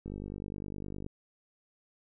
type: click train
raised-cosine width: 3 ms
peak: -27 dBFS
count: 51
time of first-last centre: 0.06-1.064 s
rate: 49.8 Hz
effects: none